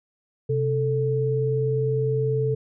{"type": "tone pair together", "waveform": "sine", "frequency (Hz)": [130.9, 440.3], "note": ["C3", "A4"], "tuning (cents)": [1, 1], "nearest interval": "octave + major sixth", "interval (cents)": 2100, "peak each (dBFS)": -23, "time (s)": [0.49, 2.55], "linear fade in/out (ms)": 10, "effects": []}